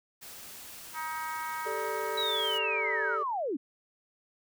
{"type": "noise", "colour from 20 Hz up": "white", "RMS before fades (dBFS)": -46, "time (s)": [0.21, 2.59], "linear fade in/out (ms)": 20}
{"type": "harmonic tone", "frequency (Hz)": 316.3, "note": "D#4", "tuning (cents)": 29, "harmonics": [3, 4, 5, 6, 7], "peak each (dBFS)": [-36, -39, -42, -45, -45], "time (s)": [0.93, 3.19], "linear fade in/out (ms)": 50}
{"type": "chord", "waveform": "triangle", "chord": "G suspended second", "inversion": "none", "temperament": "just", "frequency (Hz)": [392, 441, 588], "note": ["G4", "A4", "D5"], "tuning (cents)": [0, 4, 2], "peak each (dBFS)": [-37, -34, -37], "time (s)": [1.65, 3.24], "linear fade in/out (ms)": 20}
{"type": "linear sweep", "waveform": "sine", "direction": "down", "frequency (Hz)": [3951, 241.1], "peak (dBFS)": -29, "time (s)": [2.17, 3.57], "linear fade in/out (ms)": 10}
{"effects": []}